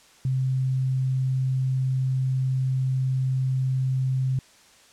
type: tone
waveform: sine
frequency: 130.81 Hz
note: C3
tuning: in tune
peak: -21 dBFS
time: 0.25-4.39 s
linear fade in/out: 2 ms
effects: white hiss -54 dBFS RMS until 4.92 s + low-pass 8000 Hz 12 dB/octave